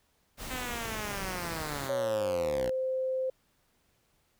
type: noise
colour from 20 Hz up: pink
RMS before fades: -40 dBFS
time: 0.37-1.91 s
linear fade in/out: 50 ms
type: linear sweep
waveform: 5% pulse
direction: down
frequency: 259.5 to 57.2 Hz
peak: -24 dBFS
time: 0.5-2.7 s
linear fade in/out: 10 ms
type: tone with pitch glide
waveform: sine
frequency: 554.4 to 520.3 Hz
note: C#5 to C5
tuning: 0 to -10 cents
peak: -28 dBFS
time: 1.89-3.3 s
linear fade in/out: 5 ms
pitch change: -110 cents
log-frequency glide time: 2-2.37 s
effects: pink hiss -71 dBFS RMS until 4.39 s